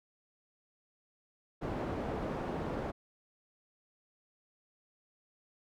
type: low-pass noise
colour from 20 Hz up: white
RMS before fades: -37 dBFS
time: 1.61-2.92 s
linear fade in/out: 20 ms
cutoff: 610 Hz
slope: 12 dB/octave
effects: none